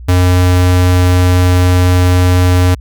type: tone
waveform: square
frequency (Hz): 90.2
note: F#2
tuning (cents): -44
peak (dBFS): -7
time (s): 0.08-2.75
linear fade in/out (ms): 10
effects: added 60 Hz sine -26 dBFS peak until 2.8 s